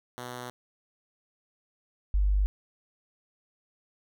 5% pulse / sine tone pair in turn, 123.47 / 49.51 Hz, B2 / G1, 0 / +18 cents, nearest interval octave + major third, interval 1582 cents, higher first, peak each -26 / -21 dBFS, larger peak second, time 0.18-0.5 / 2.14-2.46 s, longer neither, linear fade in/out 0 ms, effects none

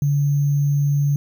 sine tone with sample-and-hold, 143.3 Hz, D3, 42 cents flat, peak -15 dBFS, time 0.02-1.16 s, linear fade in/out 2 ms, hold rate 6300 Hz, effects none

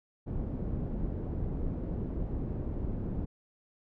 pink low-pass noise, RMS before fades -34 dBFS, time 0.26-3.26 s, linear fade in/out 20 ms, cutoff 310 Hz, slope 12 dB/octave, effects none

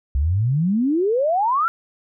sine exponential sweep, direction up, 63.9 to 1396.9 Hz, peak -16 dBFS, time 0.15-1.68 s, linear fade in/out 0 ms, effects none

